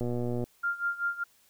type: click train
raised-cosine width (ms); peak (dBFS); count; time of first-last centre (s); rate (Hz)
2; -20; 53; 0.01-0.44; 121
type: tone with tremolo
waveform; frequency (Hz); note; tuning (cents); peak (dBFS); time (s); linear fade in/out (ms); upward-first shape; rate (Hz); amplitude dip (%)
sine; 1397; F6; 0; -25; 0.63-1.24; 10; sine; 5.2; 85
effects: white hiss -64 dBFS RMS until 1.49 s